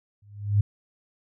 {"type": "tone with exponential growth", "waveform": "sine", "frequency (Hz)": 102.5, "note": "G#2", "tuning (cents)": -22, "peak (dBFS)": -14, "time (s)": [0.22, 0.61], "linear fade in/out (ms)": 5, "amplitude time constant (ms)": 83, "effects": []}